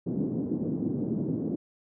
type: band-pass noise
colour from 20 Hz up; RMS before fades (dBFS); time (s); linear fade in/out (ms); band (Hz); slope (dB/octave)
white; -30; 0.06-1.56; 10; 140 to 320; 24
effects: none